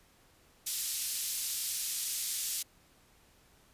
white band-pass noise, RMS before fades -35 dBFS, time 0.66-2.63 s, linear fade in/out 10 ms, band 4000 to 13000 Hz, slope 12 dB/octave, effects pink hiss -64 dBFS RMS until 3.73 s + resampled to 32000 Hz

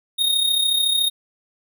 square tone with amplitude modulation, 3712 Hz, A#7, 8 cents flat, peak -15 dBFS, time 0.18-1.1 s, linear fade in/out 20 ms, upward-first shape sine, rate 33.8 Hz, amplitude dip 55%, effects none

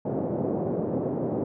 white band-pass noise, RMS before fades -28 dBFS, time 0.05-1.44 s, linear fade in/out 5 ms, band 120 to 550 Hz, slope 24 dB/octave, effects none

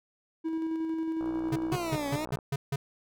triangle tone with tremolo, 323 Hz, E4, 35 cents flat, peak -26 dBFS, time 0.44-1.74 s, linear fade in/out 20 ms, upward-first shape square, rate 11 Hz, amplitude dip 25%
click train, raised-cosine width 1 ms, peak -27 dBFS, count 73, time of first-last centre 1.21-2.388 s, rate 61.1 Hz
square tone bursts, 138.59 Hz, C#3, in tune, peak -28 dBFS, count 7, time 1.52-2.76 s, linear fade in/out 5 ms, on 40 ms, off 160 ms
20% pulse exponential two-way sweep, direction down then up, 372 to 277.2 to 317.1 Hz, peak -26 dBFS, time 1.72-2.25 s, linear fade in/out 0 ms, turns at 2.09 s
effects none

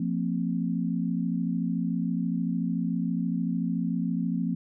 sine chord, F suspended fourth, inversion none, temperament equal with one note detuned, 174.61 / 227.6 / 261.6 Hz, F3 / Bb3 / C4, 0 / -41 / 0 cents, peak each -28 / -30 / -31 dBFS, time 0-4.55 s, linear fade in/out 5 ms, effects none

